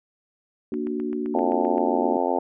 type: chord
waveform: sine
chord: Bb augmented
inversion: none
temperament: equal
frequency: 233.1 / 293.7 / 370 Hz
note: Bb3 / D4 / F#4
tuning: 0 / 0 / 0 cents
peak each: -29 dBFS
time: 0.72-2.17 s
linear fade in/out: 2 ms
type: click train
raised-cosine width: 0.5 ms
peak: -28 dBFS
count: 9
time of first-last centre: 0.74-1.78 s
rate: 7.69 Hz
type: harmonic tone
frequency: 88.1 Hz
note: F2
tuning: 16 cents sharp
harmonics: 3 / 4 / 5 / 6 / 7 / 8 / 9 / 10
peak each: -29 / -29 / -29 / -29 / -29 / -29 / -29 / -29 dBFS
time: 1.34-2.39 s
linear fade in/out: 5 ms
effects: none